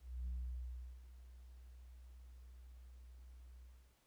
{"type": "tone with ADSR envelope", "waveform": "sine", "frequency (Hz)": 61.74, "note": "B1", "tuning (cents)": 0, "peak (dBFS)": -37, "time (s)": [0, 3.97], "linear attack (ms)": 270, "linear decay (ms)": 730, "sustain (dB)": -17, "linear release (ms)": 340, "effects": ["tanh soft clip ceiling -38 dBFS", "pink hiss -75 dBFS RMS until 4.06 s"]}